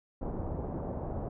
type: low-pass noise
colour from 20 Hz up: pink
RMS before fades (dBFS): -36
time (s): 0.21-1.29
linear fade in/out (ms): 10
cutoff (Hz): 820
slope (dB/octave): 24
effects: none

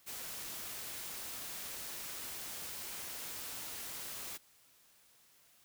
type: noise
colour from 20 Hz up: white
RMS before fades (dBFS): -44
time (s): 0.06-4.38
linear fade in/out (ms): 20
effects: white hiss -66 dBFS RMS until 5.64 s

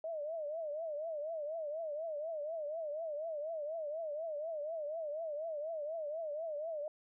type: tone with vibrato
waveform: sine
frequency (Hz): 622.3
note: D#5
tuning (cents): 0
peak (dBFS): -37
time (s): 0.04-6.88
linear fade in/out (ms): 2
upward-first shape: triangle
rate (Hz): 4.1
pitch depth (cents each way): 150
effects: none

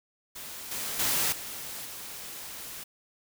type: noise with level steps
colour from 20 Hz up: white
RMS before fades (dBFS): -41 / -34 / -27 / -39 / -41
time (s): 0.35-2.84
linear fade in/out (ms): 10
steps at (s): 0.71 / 0.99 / 1.32 / 1.85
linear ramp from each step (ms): 5
effects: none

